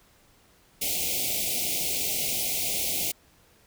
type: band-stop noise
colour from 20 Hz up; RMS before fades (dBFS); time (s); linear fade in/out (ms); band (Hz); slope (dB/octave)
white; -28; 0.81-3.12; 10; 800 to 2100; 96
effects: pink hiss -60 dBFS RMS until 3.66 s